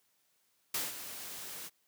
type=noise with ADSR envelope; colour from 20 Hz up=white; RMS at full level=-33 dBFS; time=0.74-1.7 s; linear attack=4 ms; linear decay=180 ms; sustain=-11 dB; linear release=36 ms; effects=white hiss -74 dBFS RMS until 1.87 s + high-pass 100 Hz 12 dB/octave